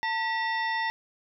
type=harmonic tone with a mistuned harmonic; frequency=897 Hz; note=A5; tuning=33 cents sharp; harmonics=1 / 2 / 3 / 4 / 5 / 6; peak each=-29 / -29 / -43 / -40 / -48 / -42 dBFS; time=0.03-0.9 s; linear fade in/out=0 ms; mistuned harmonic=2; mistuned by=+130 cents; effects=none